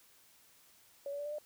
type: tone with pitch steps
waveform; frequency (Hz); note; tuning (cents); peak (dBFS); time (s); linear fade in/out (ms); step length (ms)
sine; 562 / 571.5 / 581.1 / 591 / 600.9; C#5 / D5 / D5 / D5 / D5; +24 / -47 / -18 / +11 / +40; -37; 1.06-1.385; 2; 65
effects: white hiss -64 dBFS RMS until 1.45 s